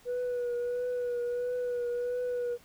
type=tone with vibrato; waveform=sine; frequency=488.3 Hz; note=B4; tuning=20 cents flat; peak=-27 dBFS; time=0.05-2.58 s; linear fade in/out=50 ms; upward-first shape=triangle; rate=1.5 Hz; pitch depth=30 cents each way; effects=tanh soft clip ceiling -28 dBFS + pink hiss -59 dBFS RMS until 2.64 s